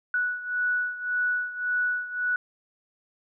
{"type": "beating tone pair", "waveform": "sine", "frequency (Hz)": [1474, 1475.8], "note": ["F#6", "F#6"], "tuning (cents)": [-7, -5], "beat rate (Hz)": 1.8, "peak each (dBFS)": [-26, -30], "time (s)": [0.14, 2.36], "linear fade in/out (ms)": 2, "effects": []}